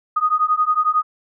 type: beating tone pair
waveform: sine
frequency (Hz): 1237 / 1248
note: D#6 / D#6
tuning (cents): -10 / +5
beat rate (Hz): 11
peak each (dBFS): -18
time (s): 0.16-1.03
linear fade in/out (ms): 10
effects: none